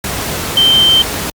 sine tone in noise, 3121 Hz, G7, 8 cents flat, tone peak -6 dBFS, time 0.57-1.02 s, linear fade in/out 2 ms, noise pink, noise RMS -19 dBFS, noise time 0.04-1.3 s, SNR +10 dB, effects high-pass 60 Hz 12 dB/octave + Opus 48 kbps

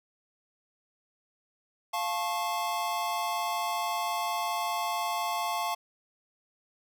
square chord, F augmented, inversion none, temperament just, 698.5 / 873.1 / 1091.3 Hz, F5 / A5 / C#6, 0 / -14 / -27 cents, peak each -34 dBFS, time 1.93-5.75 s, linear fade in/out 10 ms, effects none

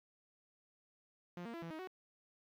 sawtooth tone with pitch steps, 175.8 / 232.5 / 336.1 / 166.7 / 315.3 / 372.4 Hz, F3 / A#3 / E4 / E3 / D#4 / F#4, +12 / -4 / +34 / +20 / +23 / +11 cents, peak -40 dBFS, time 1.37-1.874 s, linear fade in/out 2 ms, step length 84 ms, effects low-pass 3000 Hz 12 dB/octave + 12-bit

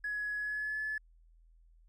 triangle tone with pitch glide, 1683 to 1723.3 Hz, G#6 to A6, +23 to -36 cents, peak -30 dBFS, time 0.04-0.98 s, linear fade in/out 5 ms, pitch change +41 cents, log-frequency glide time 0.37-0.79 s, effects tanh soft clip ceiling -31 dBFS + added 41 Hz sine -59 dBFS peak until 1.88 s

